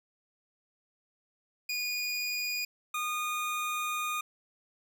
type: tone pair in turn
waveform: 25% pulse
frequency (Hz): 2453 / 1226.5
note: D#7 / D#6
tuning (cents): -25 / -25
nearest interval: octave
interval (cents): 1200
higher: first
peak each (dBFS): -27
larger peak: neither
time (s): 1.69-2.65 / 2.94-4.21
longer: second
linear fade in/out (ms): 5
effects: none